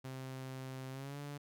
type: tone with pitch glide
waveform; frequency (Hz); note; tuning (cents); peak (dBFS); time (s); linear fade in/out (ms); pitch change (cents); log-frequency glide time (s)
sawtooth; 131.3 to 144.01; C3 to D3; +6 to -34; -39; 0.04-1.38; 10; +160; 0.9-1.19
effects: none

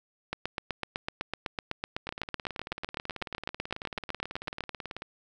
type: two click trains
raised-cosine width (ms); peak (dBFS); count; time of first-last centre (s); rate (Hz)
0.3; -15 / -21; 35 / 55; 0.33-4.607 / 2.07-5.021; 7.95 / 18.3
effects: none

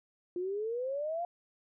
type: exponential sweep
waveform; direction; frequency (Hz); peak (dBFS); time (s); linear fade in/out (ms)
sine; up; 348.2 to 710; -32; 0.36-1.25; 2
effects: none

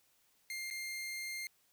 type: tone with dropouts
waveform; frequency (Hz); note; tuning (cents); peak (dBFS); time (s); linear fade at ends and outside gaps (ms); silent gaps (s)
sawtooth; 2111; C7; +15; -36; 0.5-1.47; 1; 0.702-0.709
effects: white hiss -72 dBFS RMS until 1.72 s

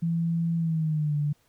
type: tone with pitch glide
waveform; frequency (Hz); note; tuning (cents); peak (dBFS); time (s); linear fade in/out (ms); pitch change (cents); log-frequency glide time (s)
sine; 167.1 to 147.16; E3 to D3; +24 to +4; -23; 0.02-1.33; 10; -220; 0.57-1.16
effects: pink hiss -66 dBFS RMS until 1.48 s

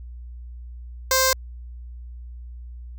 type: tone with notch filter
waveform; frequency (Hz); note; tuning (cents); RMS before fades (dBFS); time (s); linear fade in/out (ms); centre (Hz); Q
5% pulse; 523.3; C5; 0; -19; 1.11-1.33; 2; 2900; 0.81
effects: added 60 Hz sine -35 dBFS peak until 2.98 s

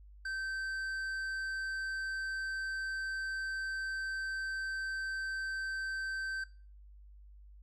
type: tone with tanh clipping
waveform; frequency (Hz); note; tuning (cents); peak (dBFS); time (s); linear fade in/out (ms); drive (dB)
triangle; 1552; G6; -18; -37; 0.25-6.44; 5; 13
effects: noise-tail reverb RT60 0.4 s tail -20 dB re dry + added 50 Hz sine -52 dBFS peak until 7.62 s

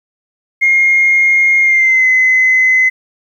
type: tone with pitch glide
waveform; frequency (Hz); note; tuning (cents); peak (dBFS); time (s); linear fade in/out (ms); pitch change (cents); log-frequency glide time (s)
sine; 2136 to 2038; C7 to C7; +35 to -46; -6; 0.61-2.9; 20; -81; 1.61-2.07
effects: tanh soft clip ceiling -2 dBFS + 8-bit

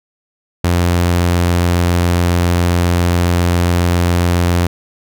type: tone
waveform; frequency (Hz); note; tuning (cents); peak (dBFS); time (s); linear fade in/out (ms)
sawtooth; 87.31; F2; 0; -7; 0.64-4.67; 5
effects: none

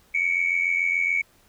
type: tone pair together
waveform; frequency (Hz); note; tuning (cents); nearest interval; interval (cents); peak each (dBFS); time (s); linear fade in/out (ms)
sine; 2217 / 2304; C#7 / D7; 0 / -34; minor second; 66; -22 / -23; 0.14-1.22; 10
effects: tanh soft clip ceiling -13 dBFS + pink hiss -59 dBFS RMS until 1.48 s

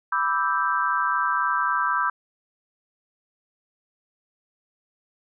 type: chord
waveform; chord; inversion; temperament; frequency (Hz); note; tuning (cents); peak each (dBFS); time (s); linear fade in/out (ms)
sine; E minor seventh; second; equal; 987.8 / 1174.7 / 1318.5 / 1568; B5 / D6 / E6 / G6; 0 / 0 / 0 / 0; -26; 0.12-2.1; 5
effects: none

